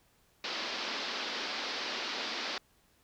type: band-pass noise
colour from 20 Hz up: white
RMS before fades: -37 dBFS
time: 0.44-2.58 s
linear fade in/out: 2 ms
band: 210 to 5100 Hz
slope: 48 dB/octave
effects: pink hiss -68 dBFS RMS until 3.03 s